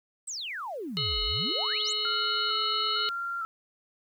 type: exponential two-way sweep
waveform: sine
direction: down then up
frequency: 8470 to 40.66 to 8470 Hz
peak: -33 dBFS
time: 0.27-1.93 s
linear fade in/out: 10 ms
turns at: 1.23 s
type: harmonic tone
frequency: 424 Hz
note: G#4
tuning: 36 cents sharp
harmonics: 1 / 3 / 5 / 7 / 9 / 10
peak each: -40 / -40 / -43 / -31 / -34 / -31 dBFS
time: 0.97-3.09 s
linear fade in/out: 0 ms
type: tone with vibrato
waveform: sine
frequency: 1351 Hz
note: E6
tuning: 42 cents sharp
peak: -30 dBFS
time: 2.05-3.45 s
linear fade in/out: 0 ms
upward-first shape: square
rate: 1.1 Hz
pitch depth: 40 cents each way
effects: 10-bit